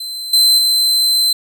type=tone with level steps; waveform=40% pulse; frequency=4073 Hz; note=C8; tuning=47 cents flat; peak=-22 / -7 / -10 dBFS; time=0-1.33 s; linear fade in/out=5 ms; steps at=0.33 / 0.58 s; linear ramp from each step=5 ms; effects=none

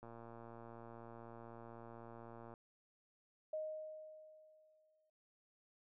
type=click train; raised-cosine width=1 ms; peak=-40 dBFS; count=292; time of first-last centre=0.03-2.539 s; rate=116 Hz
type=tone with exponential decay; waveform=sine; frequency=622.3 Hz; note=D#5; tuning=in tune; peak=-38 dBFS; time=3.53-5.1 s; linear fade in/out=5 ms; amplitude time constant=340 ms
effects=none

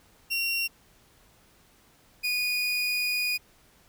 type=tone pair in turn; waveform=30% pulse; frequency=2745 / 2464 Hz; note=F7 / D#7; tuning=-31 / -17 cents; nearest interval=major second; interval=186 cents; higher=first; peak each=-23 dBFS; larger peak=neither; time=0.3-0.68 / 2.23-3.38 s; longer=second; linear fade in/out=20 ms; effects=pink hiss -60 dBFS RMS until 3.88 s

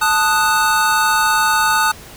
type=chord; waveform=square; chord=D# diminished; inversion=second; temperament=equal; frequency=880 / 1244.5 / 1480 Hz; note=A5 / D#6 / F#6; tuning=0 / 0 / 0 cents; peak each=-18 dBFS; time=0.01-1.92 s; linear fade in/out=10 ms; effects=pink hiss -38 dBFS RMS until 2.16 s

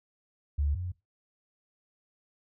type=tone pair in turn; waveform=sine; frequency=72.3 / 89.86 Hz; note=D2 / F2; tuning=-27 / +50 cents; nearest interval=major third; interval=377 cents; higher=second; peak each=-25 / -32 dBFS; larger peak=first; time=0.58-0.75 / 0.75-0.92 s; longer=neither; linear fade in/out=10 ms; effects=noise-tail reverb RT60 0.2 s tail -18 dB re dry

